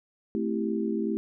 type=chord; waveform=sine; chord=A minor seventh; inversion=none; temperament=equal; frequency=220 / 261.6 / 329.6 / 392 Hz; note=A3 / C4 / E4 / G4; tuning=0 / 0 / 0 / 0 cents; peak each=-29 / -35 / -31 / -32 dBFS; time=0.35-1.17 s; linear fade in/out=0 ms; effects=none